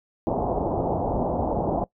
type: low-pass noise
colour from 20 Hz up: white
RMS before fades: -25 dBFS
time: 0.27-1.84 s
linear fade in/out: 0 ms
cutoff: 860 Hz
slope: 48 dB/octave
effects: noise-tail reverb RT60 0.1 s tail -21 dB re dry